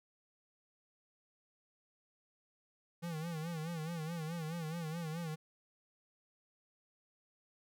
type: tone with vibrato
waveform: square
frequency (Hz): 163.3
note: E3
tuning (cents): -16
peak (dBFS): -39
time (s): 3.02-5.36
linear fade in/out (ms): 20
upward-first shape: sine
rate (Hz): 4.7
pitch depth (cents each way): 100
effects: none